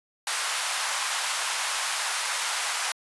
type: high-pass noise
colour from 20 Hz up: pink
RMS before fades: -28 dBFS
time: 0.27-2.92 s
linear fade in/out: 2 ms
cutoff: 840 Hz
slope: 24 dB/octave
effects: resampled to 24000 Hz